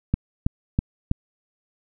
click train, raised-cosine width 5 ms, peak -7 dBFS, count 4, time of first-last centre 0.14-1.114 s, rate 3.08 Hz, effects none

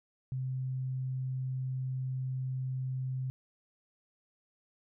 sine tone, 130 Hz, C3, 11 cents flat, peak -32 dBFS, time 0.32-3.3 s, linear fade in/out 0 ms, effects none

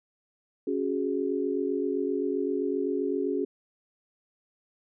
sine chord, C# suspended fourth, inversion none, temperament equal with one note detuned, 277.2 / 370 / 417.7 Hz, C#4 / F#4 / G#4, 0 / 0 / +10 cents, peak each -30 dBFS, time 0.67-3.45 s, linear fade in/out 5 ms, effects none

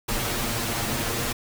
pink noise with comb filter, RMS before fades -27 dBFS, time 0.08-1.33 s, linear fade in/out 10 ms, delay 8.6 ms, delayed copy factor +0.75, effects none

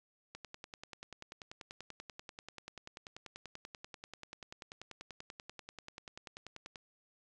click train, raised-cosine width 0.2 ms, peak -29 dBFS, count 67, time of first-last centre 0.35-6.758 s, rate 10.3 Hz, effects resampled to 24000 Hz

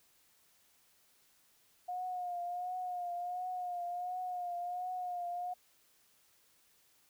sine tone with vibrato, 717 Hz, F5, 45 cents sharp, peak -36 dBFS, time 1.88-5.54 s, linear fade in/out 10 ms, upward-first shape triangle, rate 1.4 Hz, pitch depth 48 cents each way, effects white hiss -69 dBFS RMS until 7.09 s

